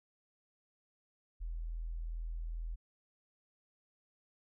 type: tone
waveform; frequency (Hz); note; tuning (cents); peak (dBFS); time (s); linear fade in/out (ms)
sine; 41.2; E1; 0; -37; 1.4-2.76; 20
effects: none